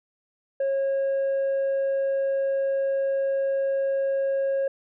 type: tone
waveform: sine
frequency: 545 Hz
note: C#5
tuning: 29 cents flat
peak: -19 dBFS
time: 0.6-4.68 s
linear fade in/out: 5 ms
effects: tanh soft clip ceiling -21 dBFS